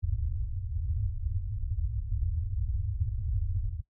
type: low-pass noise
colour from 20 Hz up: white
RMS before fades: -31 dBFS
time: 0.02-3.82 s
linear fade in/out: 20 ms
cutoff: 110 Hz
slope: 96 dB/octave
effects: noise-tail reverb RT60 0.1 s tail -19 dB re dry